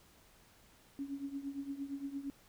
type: tone with tremolo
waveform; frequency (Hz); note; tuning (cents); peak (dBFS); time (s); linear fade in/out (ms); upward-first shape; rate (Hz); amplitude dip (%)
sine; 278.3; C#4; +7; -35; 0.99-2.3; 0; triangle; 8.7; 85
effects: pink hiss -64 dBFS RMS until 2.48 s